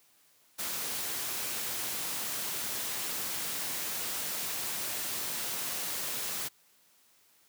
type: noise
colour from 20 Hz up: white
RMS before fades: -35 dBFS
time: 0.58-6.49 s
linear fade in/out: 20 ms
effects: white hiss -65 dBFS RMS until 7.48 s + high-pass 100 Hz 12 dB/octave